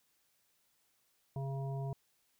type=harmonic tone; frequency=136.3 Hz; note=C#3; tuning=29 cents flat; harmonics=1 / 3 / 5 / 7; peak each=-36 / -47 / -47 / -52 dBFS; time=1.36-1.93 s; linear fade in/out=2 ms; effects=white hiss -75 dBFS RMS until 2.39 s